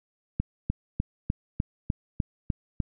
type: click train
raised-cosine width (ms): 5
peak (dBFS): -13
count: 9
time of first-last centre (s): 0.4-2.802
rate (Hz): 3.33
effects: none